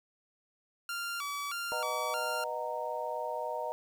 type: tone with vibrato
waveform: sawtooth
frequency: 1262 Hz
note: D#6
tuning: 24 cents sharp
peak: -31 dBFS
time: 0.89-2.44 s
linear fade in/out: 2 ms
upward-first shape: square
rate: 1.6 Hz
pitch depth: 170 cents each way
type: chord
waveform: sine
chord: B major seventh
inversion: none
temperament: just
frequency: 493.9 / 617.4 / 740.8 / 926 Hz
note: B4 / D#5 / F#5 / A#5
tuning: 0 / -14 / +2 / -12 cents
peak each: -40 / -37 / -42 / -37 dBFS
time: 1.72-3.72 s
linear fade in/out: 0 ms
effects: 10-bit